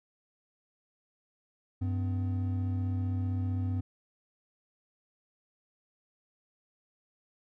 triangle tone pair together, 96.22 / 253.2 Hz, G2 / B3, -32 / +43 cents, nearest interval octave + perfect fourth, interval 1675 cents, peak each -27 / -35 dBFS, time 1.81-3.81 s, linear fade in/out 10 ms, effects none

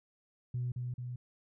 sine tone with echo, 123.47 Hz, B2, in tune, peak -31 dBFS, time 0.54-0.72 s, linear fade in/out 5 ms, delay 220 ms, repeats 2, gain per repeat -3 dB, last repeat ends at 1.16 s, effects tanh soft clip ceiling -28 dBFS

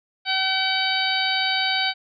harmonic tone, 762 Hz, G5, 49 cents flat, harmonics 1 / 2 / 3 / 4 / 5 / 6, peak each -27 / -27 / -27 / -27 / -27 / -27 dBFS, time 0.25-1.94 s, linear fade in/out 50 ms, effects none

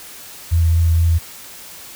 sine tone with vibrato, 83 Hz, E2, 12 cents sharp, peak -11 dBFS, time 0.51-1.19 s, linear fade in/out 20 ms, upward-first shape triangle, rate 4.2 Hz, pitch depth 20 cents each way, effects white hiss -37 dBFS RMS until 1.95 s

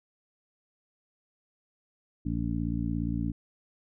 harmonic tone, 57.2 Hz, A#1, 32 cents flat, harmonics 1 / 2 / 3 / 4 / 5, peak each -34 / -34 / -34 / -34 / -34 dBFS, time 2.25-3.32 s, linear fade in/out 10 ms, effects none

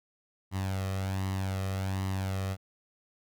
sawtooth tone with flanger, 95.7 Hz, G2, 41 cents flat, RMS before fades -32 dBFS, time 0.51-2.57 s, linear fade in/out 50 ms, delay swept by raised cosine 1 to 1.61 ms, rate 1.3 Hz, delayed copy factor +0.6, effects none

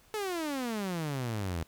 sawtooth exponential sweep, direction down, 440 to 78.8 Hz, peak -28 dBFS, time 0.14-1.63 s, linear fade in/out 0 ms, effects pink hiss -62 dBFS RMS until 1.67 s

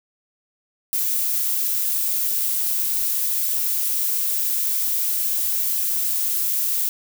violet noise, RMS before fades -22 dBFS, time 0.93-6.89 s, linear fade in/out 0 ms, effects none

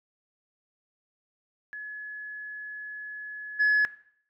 sine tone with level steps, 1700 Hz, G#6, 40 cents sharp, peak -35 / -17 dBFS, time 1.73-3.85 s, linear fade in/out 0 ms, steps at 3.59 s, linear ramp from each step 20 ms, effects noise-tail reverb RT60 0.6 s tail -18 dB re dry + tanh soft clip ceiling -17 dBFS

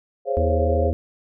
sine chord, Db major seventh, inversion second, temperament equal with one note detuned, 415.3 / 523.3 / 554.4 / 690 Hz, Ab4 / C5 / Db5 / F5, 0 / 0 / 0 / -21 cents, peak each -27 / -24 / -25 / -27 dBFS, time 0.25-0.93 s, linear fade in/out 50 ms
harmonic tone, 80.6 Hz, E2, 38 cents flat, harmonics 1 / 3 / 4 / 5 / 6 / 7, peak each -20 / -30 / -32 / -34 / -36 / -37 dBFS, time 0.37-0.93 s, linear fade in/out 0 ms
effects none

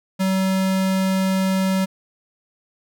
square tone, 190 Hz, F#3, 46 cents sharp, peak -18 dBFS, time 0.19-1.86 s, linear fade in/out 20 ms, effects none

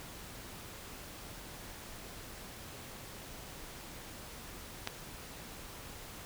click, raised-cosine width 0.2 ms, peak -17 dBFS, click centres 4.874 s, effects pink hiss -48 dBFS RMS until 6.25 s

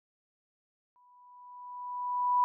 sine tone with exponential growth, 986 Hz, B5, 3 cents flat, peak -21 dBFS, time 0.96-2.44 s, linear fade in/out 0 ms, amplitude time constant 320 ms, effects none

